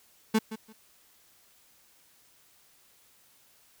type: tone with echo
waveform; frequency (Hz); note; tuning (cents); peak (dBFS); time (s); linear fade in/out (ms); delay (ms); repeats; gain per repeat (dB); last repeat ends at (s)
35% pulse; 219.7; A3; -2; -19; 0.34-0.39; 10; 170; 2; -14; 0.73
effects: white hiss -62 dBFS RMS until 3.8 s